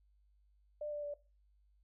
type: tone with pitch steps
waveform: sine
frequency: 596 / 588.8 / 581.7 Hz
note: D5 / D5 / D5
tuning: +25 / +4 / -17 cents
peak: -38 dBFS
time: 0.81-1.14 s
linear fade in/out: 5 ms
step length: 110 ms
effects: noise-tail reverb RT60 0.3 s tail -18 dB re dry + added 50 Hz sine -67 dBFS peak until 1.83 s